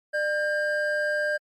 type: tone pair together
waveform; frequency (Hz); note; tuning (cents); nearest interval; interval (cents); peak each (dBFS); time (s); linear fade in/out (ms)
triangle; 599 / 1599.1; D5 / G6; +34 / +34; octave + perfect fourth; 1700; -24 / -24; 0.13-1.38; 20
effects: MP3 64 kbps